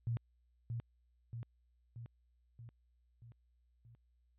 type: tone with echo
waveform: sine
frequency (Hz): 116.8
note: A#2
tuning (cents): +4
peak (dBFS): -33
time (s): 0.07-0.17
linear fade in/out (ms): 0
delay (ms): 630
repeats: 6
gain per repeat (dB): -4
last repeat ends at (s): 3.95
effects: added 60 Hz sine -70 dBFS peak until 4.38 s + resampled to 8000 Hz